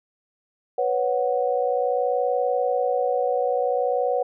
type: chord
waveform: sine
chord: B suspended second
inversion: none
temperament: equal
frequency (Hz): 493.9 / 554.4 / 740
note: B4 / C#5 / F#5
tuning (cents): 0 / 0 / 0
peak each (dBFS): -23 / -25 / -25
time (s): 0.78-4.23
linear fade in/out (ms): 5
effects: none